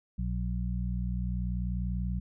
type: harmonic tone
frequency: 60.4 Hz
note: B1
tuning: 38 cents flat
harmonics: 1 / 2 / 3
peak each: -31 / -36 / -35 dBFS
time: 0.18-2.2 s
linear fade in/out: 10 ms
effects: none